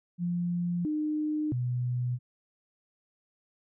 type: tone with pitch steps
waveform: sine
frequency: 174.7 / 304.4 / 123.6 Hz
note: F3 / D#4 / B2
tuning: +1 / -38 / +2 cents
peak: -27 dBFS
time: 0.18-2.19 s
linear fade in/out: 50 ms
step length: 670 ms
effects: none